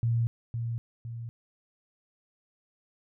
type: tone with echo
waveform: sine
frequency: 116.54 Hz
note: A#2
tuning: in tune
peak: -23 dBFS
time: 0.03-0.27 s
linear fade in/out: 0 ms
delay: 510 ms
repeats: 2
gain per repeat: -6 dB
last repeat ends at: 1.29 s
effects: none